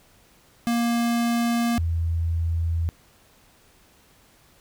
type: tone pair in turn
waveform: square / sine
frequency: 235.1 / 83.12 Hz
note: A#3 / E2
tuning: +15 / +15 cents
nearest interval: octave + tritone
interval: 1800 cents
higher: first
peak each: -21 dBFS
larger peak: neither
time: 0.67-1.78 / 1.78-2.89 s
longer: neither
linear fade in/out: 0 ms
effects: pink hiss -57 dBFS RMS until 4.6 s